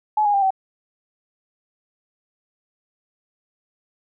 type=tone with pitch steps; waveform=sine; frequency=852 / 822.5 / 794 / 766.5 Hz; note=G#5 / G#5 / G5 / G5; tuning=+44 / -17 / +22 / -39 cents; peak=-15 dBFS; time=0.17-0.506 s; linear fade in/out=5 ms; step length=84 ms; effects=none